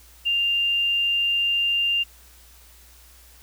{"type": "tone", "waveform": "sine", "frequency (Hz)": 2794, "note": "F7", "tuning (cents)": 0, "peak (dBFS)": -19, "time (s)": [0.25, 2.04], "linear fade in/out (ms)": 20, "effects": ["added 60 Hz sine -51 dBFS peak until 3.42 s", "white hiss -52 dBFS RMS until 3.42 s"]}